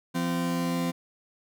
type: tone pair together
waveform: 40% pulse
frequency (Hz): 171.8 / 257.8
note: F3 / C4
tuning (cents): -28 / -26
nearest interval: perfect fifth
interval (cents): 702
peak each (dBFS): -28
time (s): 0.14-0.92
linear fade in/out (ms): 20
effects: none